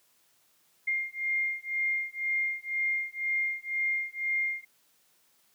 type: beating tone pair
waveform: sine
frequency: 2116 / 2118 Hz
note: C7 / C7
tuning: +19 / +21 cents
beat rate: 2 Hz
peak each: -31 dBFS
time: 0.87-4.65 s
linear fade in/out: 10 ms
effects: white hiss -67 dBFS RMS until 5.54 s + high-pass 100 Hz 12 dB/octave